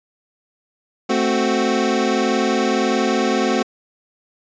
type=chord; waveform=25% pulse; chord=F# diminished; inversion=first; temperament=equal; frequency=220 / 261.6 / 370 Hz; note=A3 / C4 / F#4; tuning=0 / 0 / 0 cents; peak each=-17 dBFS; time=1.09-3.63 s; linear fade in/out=10 ms; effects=resampled to 16000 Hz